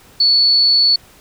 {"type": "tone", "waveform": "sine", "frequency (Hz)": 4435, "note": "C#8", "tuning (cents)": 0, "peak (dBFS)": -9, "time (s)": [0.2, 0.96], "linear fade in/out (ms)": 5, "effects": ["pink hiss -46 dBFS RMS until 1.2 s"]}